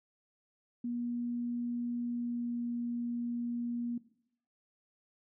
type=tone with pitch glide; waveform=sine; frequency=239.9 to 238.4 Hz; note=A#3 to A#3; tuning=+50 to +39 cents; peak=-33 dBFS; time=0.84-3.98 s; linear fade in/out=5 ms; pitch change=-11 cents; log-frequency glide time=2.02-2.63 s; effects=noise-tail reverb RT60 0.7 s tail -17 dB re dry